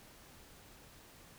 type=silence; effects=pink hiss -58 dBFS RMS until 1.38 s